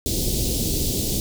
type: band-stop noise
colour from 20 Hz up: pink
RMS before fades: -23 dBFS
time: 0.06-1.2 s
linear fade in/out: 0 ms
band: 470 to 3800 Hz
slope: 24 dB/octave
effects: none